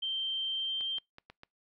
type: tone with pitch glide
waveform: sine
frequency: 3136 to 3154 Hz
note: G7 to G7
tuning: 0 to +10 cents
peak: -31 dBFS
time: 0.02-0.99 s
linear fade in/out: 10 ms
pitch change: +10 cents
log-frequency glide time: 0.54-0.84 s
type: clicks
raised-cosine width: 0.3 ms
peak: -32 dBFS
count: 5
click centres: 0.809 / 0.983 / 1.184 / 1.3 / 1.434 s
effects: noise-tail reverb RT60 0.2 s tail -26 dB re dry